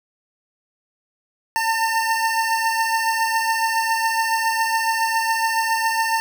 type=beating tone pair; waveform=25% pulse; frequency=900 / 907.2 Hz; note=A5 / A#5; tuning=+39 / -47 cents; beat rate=7.2 Hz; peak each=-16 / -21 dBFS; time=1.56-6.2 s; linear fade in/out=0 ms; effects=none